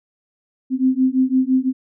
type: beating tone pair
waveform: sine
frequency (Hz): 256.8 / 262.7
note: C4 / C4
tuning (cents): -32 / +7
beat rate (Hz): 5.9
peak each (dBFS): -17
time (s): 0.7-1.73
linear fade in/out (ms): 50
effects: none